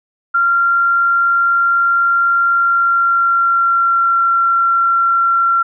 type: tone with pitch glide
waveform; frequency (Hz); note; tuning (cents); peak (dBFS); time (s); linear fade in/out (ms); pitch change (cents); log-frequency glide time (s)
sine; 1382 to 1366.1; F6 to F6; -19 to -39; -10; 0.34-5.63; 10; -20; 2.47-4.22
effects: none